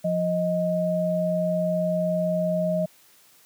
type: tone pair together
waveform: sine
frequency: 175.5 / 625.4 Hz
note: F3 / D#5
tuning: +9 / +9 cents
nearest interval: octave + minor seventh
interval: 2200 cents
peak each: -25 / -23 dBFS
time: 0.04-2.86 s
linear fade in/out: 10 ms
effects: white hiss -56 dBFS RMS until 3.45 s + high-pass 100 Hz 12 dB/octave